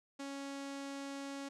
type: tone with low-pass filter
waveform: sawtooth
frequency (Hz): 277.2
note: C#4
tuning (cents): 0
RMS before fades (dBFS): -44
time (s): 0.19-1.49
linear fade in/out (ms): 10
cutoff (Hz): 7500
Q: 1.3
effects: none